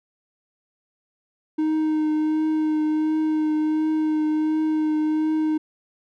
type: tone with vibrato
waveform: triangle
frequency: 310 Hz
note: D#4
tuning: 6 cents flat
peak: -17 dBFS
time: 1.58-5.58 s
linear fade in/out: 10 ms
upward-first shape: triangle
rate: 1.4 Hz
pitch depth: 18 cents each way
effects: none